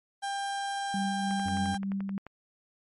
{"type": "tone", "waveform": "35% pulse", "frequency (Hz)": 796, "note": "G5", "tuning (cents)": 26, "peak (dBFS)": -29, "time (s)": [0.22, 1.78], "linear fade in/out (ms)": 20}
{"type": "tone with tremolo", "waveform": "sine", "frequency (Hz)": 196, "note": "G3", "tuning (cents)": 0, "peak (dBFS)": -28, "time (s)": [0.94, 2.18], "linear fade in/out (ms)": 2, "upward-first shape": "sine", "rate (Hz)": 3.3, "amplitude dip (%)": 35}
{"type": "click train", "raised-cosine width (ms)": 0.5, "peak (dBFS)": -28, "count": 12, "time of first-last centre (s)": [1.31, 2.267], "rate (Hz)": 11.5}
{"type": "harmonic tone", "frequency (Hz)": 92, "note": "F#2", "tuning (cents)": -9, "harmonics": [1, 2, 3, 5], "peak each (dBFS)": [-35, -42, -43, -54], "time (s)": [1.45, 1.75], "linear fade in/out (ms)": 10}
{"effects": ["MP3 48 kbps"]}